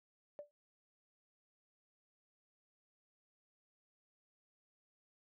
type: tone with exponential decay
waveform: sine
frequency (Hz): 586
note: D5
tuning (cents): -4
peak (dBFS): -40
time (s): 0.39-0.51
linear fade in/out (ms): 0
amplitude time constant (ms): 24
effects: tanh soft clip ceiling -36 dBFS + high-pass 150 Hz 12 dB/octave